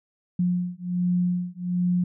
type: beating tone pair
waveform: sine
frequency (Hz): 177.7 / 179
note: F3 / F3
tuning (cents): +30 / +43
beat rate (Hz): 1.3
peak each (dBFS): -25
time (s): 0.39-2.04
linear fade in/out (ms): 5
effects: none